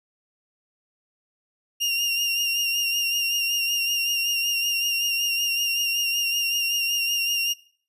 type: tone with vibrato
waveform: 30% pulse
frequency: 2794 Hz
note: F7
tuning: in tune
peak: -19 dBFS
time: 1.8-7.54 s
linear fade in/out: 20 ms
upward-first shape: sine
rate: 5.3 Hz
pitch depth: 31 cents each way
effects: noise-tail reverb RT60 0.5 s tail -21 dB re dry + resampled to 32000 Hz